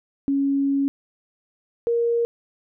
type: tone pair in turn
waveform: sine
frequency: 277.2 / 468.8 Hz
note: C#4 / A#4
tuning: 0 / +10 cents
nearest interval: major sixth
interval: 910 cents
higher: second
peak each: -18 dBFS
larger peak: neither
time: 0.28-0.88 / 1.87-2.25 s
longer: first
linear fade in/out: 0 ms
effects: none